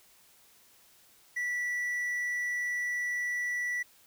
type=tone; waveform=triangle; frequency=1957 Hz; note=B6; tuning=16 cents flat; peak=-28 dBFS; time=1.36-3.83 s; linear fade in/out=10 ms; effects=white hiss -61 dBFS RMS until 4.06 s